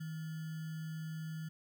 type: tone with sample-and-hold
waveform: sine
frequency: 159.2 Hz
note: D#3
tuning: 40 cents sharp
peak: -39 dBFS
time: 0-1.49 s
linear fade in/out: 10 ms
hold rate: 1575 Hz
effects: none